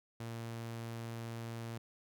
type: tone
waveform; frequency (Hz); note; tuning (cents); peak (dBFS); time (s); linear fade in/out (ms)
sawtooth; 115.4; A#2; -17; -37; 0.2-1.78; 5
effects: none